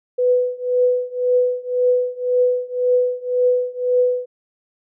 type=tone with tremolo; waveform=sine; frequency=497.1 Hz; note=B4; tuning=11 cents sharp; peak=-11 dBFS; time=0.18-4.26 s; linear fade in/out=10 ms; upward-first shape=triangle; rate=1.9 Hz; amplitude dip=95%; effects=none